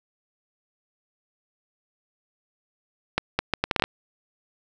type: accelerating click train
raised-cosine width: 0.3 ms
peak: -5 dBFS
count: 9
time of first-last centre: 3.18-3.84 s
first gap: 210 ms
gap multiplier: 0.7
effects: none